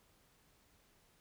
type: silence
effects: pink hiss -70 dBFS RMS until 1.2 s